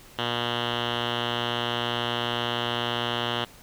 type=tone with low-pass filter; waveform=5% pulse; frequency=120 Hz; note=B2; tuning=49 cents flat; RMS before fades=-28 dBFS; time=0.18-3.45 s; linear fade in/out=10 ms; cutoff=3000 Hz; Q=5.6; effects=pink hiss -50 dBFS RMS until 3.62 s